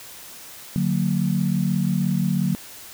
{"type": "chord", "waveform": "sine", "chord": "D augmented", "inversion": "none", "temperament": "just", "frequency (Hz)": [146.83, 183.54, 229.4], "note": ["D3", "F#3", "A#3"], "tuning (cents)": [0, -14, -28], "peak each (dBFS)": [-24, -21, -26], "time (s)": [0.76, 2.55], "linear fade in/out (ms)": 0, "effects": ["white hiss -41 dBFS RMS until 2.93 s"]}